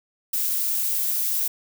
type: noise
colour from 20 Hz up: violet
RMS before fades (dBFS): -24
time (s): 0.33-1.48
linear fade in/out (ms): 5
effects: none